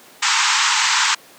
pink band-pass noise, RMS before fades -17 dBFS, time 0.22-1.15 s, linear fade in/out 10 ms, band 860 to 7900 Hz, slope 96 dB/octave, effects pink hiss -45 dBFS RMS until 1.38 s + high-pass 300 Hz 12 dB/octave

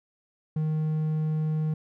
triangle tone, 155.56 Hz, D#3, in tune, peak -22 dBFS, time 0.56-1.74 s, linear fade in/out 5 ms, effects none

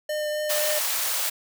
square tone with vibrato, 604 Hz, D5, 48 cents sharp, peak -26 dBFS, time 0.09-0.79 s, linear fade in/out 5 ms, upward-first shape triangle, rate 3.8 Hz, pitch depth 10 cents each way
white high-pass noise, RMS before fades -26 dBFS, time 0.49-1.3 s, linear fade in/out 10 ms, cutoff 500 Hz, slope 48 dB/octave
effects none

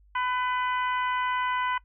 harmonic tone with a mistuned harmonic, 501 Hz, B4, 25 cents sharp, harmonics 2 / 3 / 4 / 5 / 6, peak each -27 / -32 / -35 / -40 / -40 dBFS, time 0.15-1.78 s, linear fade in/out 5 ms, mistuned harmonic 5, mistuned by -28 cents, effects noise-tail reverb RT60 0.1 s tail -21 dB re dry + added 50 Hz sine -55 dBFS peak until 1.84 s

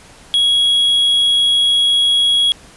triangle tone, 3322 Hz, G#7, in tune, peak -9 dBFS, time 0.34-2.52 s, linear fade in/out 0 ms, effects pink hiss -42 dBFS RMS until 2.76 s + resampled to 24000 Hz

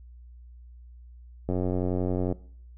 click train, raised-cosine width 2 ms, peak -15 dBFS, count 77, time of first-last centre 1.49-2.324 s, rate 91.1 Hz, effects noise-tail reverb RT60 0.6 s tail -21 dB re dry + added 60 Hz sine -45 dBFS peak until 2.77 s

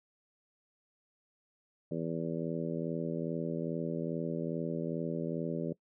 harmonic tone, 82.41 Hz, E2, in tune, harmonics 2 / 3 / 4 / 5 / 6 / 7, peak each -37 / -39 / -40 / -41 / -42 / -42 dBFS, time 1.91-5.73 s, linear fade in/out 5 ms, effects noise-tail reverb RT60 0.1 s tail -21 dB re dry

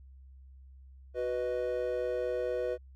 triangle chord, B major, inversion second, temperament equal, 370 / 493.9 / 622.3 Hz, F#4 / B4 / D#5, 0 / 0 / 0 cents, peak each -35 / -30 / -35 dBFS, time 1.14-2.78 s, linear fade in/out 50 ms, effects added 66 Hz sine -50 dBFS peak until 2.95 s

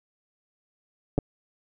clicks, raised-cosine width 2 ms, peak -11 dBFS, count 2, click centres 1.18 / 1.187 s, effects none

